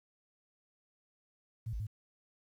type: tone with pitch steps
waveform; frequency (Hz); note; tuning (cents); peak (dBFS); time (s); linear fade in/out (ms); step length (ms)
sine; 112.1 / 54.3 / 106.5; A2 / A1 / G#2; +33 / -22 / +44; -35; 1.66-1.87; 10; 70
effects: 11-bit